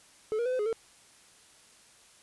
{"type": "tone with pitch steps", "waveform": "triangle", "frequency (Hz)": [432.7, 473.2, 506, 511, 418.1, 451], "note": ["A4", "A#4", "B4", "C5", "G#4", "A4"], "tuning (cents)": [-29, 26, 42, -41, 12, 43], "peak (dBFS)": -25, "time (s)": [0.32, 0.728], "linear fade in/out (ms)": 0, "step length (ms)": 68, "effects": ["white hiss -58 dBFS RMS until 2.22 s", "resampled to 24000 Hz"]}